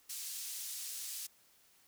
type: band-pass noise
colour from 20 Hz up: pink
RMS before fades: -43 dBFS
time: 0.09-1.27 s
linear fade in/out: 10 ms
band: 5800 to 16000 Hz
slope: 12 dB/octave
effects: white hiss -67 dBFS RMS until 1.87 s